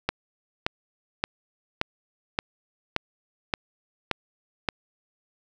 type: click train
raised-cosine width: 0.3 ms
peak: -7 dBFS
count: 9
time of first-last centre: 0.09-4.688 s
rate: 1.74 Hz
effects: none